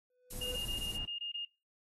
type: tone with exponential growth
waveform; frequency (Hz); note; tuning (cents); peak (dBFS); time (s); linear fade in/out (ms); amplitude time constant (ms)
triangle; 499.5; B4; +20; -36; 0.1-0.56; 2; 100
type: noise with tremolo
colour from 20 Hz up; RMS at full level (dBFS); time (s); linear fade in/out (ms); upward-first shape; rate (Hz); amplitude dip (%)
violet; -40; 0.3-0.97; 10; triangle; 17; 40
type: noise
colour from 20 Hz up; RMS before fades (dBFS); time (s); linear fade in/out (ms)
brown; -44; 0.32-1.06; 10
type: tone bursts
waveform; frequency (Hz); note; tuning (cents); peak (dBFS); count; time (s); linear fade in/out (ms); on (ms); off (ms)
sine; 2835; F7; +25; -37; 8; 0.41-1.451; 5; 110; 23
effects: noise-tail reverb RT60 0.3 s tail -24 dB re dry + AAC 32 kbps

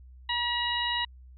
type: harmonic tone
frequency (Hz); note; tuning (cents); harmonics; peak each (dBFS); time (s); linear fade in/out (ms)
960; B5; -49; 1 / 2 / 3 / 4; -32 / -32 / -32 / -32; 0.29-1.05; 5
effects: added 63 Hz sine -47 dBFS peak until 1.37 s

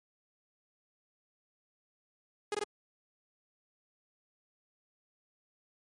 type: tone bursts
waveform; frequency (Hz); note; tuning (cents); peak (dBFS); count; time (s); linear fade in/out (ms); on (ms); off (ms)
sawtooth; 415.3; G#4; 0; -27; 3; 2.52-2.638; 2; 26; 20
effects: MP3 48 kbps

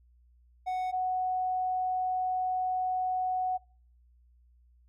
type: tone pair in turn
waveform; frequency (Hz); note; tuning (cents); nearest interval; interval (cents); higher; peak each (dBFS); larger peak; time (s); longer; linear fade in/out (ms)
triangle / sine; 740 / 740; F#5 / F#5; 0 / 0; unison; 0; neither; -27; neither; 0.66-0.92 / 0.92-3.58; second; 20
effects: noise-tail reverb RT60 0.5 s tail -26 dB re dry + added 60 Hz sine -59 dBFS peak until 4.88 s

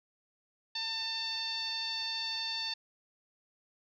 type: tone with low-pass filter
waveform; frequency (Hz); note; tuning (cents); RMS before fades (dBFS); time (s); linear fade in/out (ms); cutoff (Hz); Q
10% pulse; 897; A5; +33; -36; 0.75-2.74; 5; 4300; 6.4
effects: none

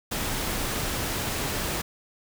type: noise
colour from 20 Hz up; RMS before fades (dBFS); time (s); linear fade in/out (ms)
pink; -29; 0.11-1.82; 10
effects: none

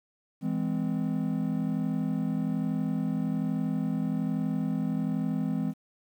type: chord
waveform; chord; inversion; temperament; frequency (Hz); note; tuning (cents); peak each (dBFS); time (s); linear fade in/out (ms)
triangle; E augmented; none; just; 164.81 / 206 / 257.5; E3 / G#3 / B#3; 0 / -14 / -28; -29; 0.41-5.74; 50
effects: 10-bit

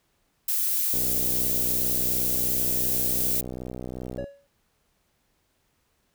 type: noise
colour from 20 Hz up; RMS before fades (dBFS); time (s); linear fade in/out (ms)
violet; -25; 0.48-3.41; 5
type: click train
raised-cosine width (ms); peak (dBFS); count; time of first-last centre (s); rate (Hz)
2; -22; 208; 0.94-4.241; 62.7
type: tone with exponential decay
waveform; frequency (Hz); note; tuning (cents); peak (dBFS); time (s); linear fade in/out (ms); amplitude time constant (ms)
triangle; 562; C#5; +24; -25; 4.18-4.47; 5; 61
effects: pink hiss -70 dBFS RMS until 6.14 s

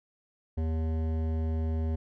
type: tone with hard clipping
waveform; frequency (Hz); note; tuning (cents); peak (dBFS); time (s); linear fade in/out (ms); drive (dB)
sine; 80; D#2; +49; -29; 0.57-1.96; 10; 14
effects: none

